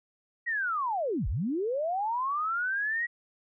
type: linear two-way sweep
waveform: sine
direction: down then up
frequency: 1930 to 36.71 to 1930 Hz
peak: -27 dBFS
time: 0.46-3.07 s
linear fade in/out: 20 ms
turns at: 1.28 s
effects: none